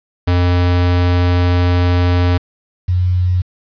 square / sine tone pair in turn, 88.7 / 90.35 Hz, F2 / F#2, +27 / -41 cents, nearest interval unison, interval 32 cents, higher second, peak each -11 dBFS, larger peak neither, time 0.27-2.38 / 2.88-3.42 s, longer first, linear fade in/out 10 ms, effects resampled to 11025 Hz + 7-bit

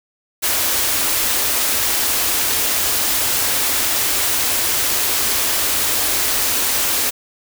white band-stop noise, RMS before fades -18 dBFS, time 0.42-7.11 s, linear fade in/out 20 ms, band 130 to 220 Hz, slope 96 dB/octave, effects none

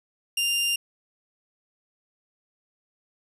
sawtooth tone, 2794 Hz, F7, in tune, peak -19 dBFS, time 0.37-0.76 s, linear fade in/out 5 ms, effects resampled to 32000 Hz + 9-bit

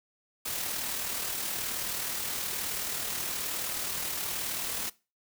white noise with amplitude modulation, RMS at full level -32 dBFS, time 0.45-4.9 s, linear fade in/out 10 ms, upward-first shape sine, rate 38.9 Hz, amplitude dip 35%, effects noise-tail reverb RT60 0.3 s tail -21 dB re dry

